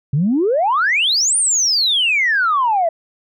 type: exponential two-way sweep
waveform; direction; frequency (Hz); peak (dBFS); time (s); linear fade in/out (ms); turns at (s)
sine; up then down; 130.6 to 9420 to 640; -12; 0.13-2.89; 5; 1.37
effects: tanh soft clip ceiling -8 dBFS